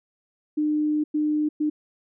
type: tone bursts at uneven times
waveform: sine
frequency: 302.1 Hz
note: D4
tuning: 49 cents sharp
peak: -20 dBFS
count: 3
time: 0.57-1.04 / 1.14-1.49 / 1.6-1.7 s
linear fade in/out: 10 ms
effects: none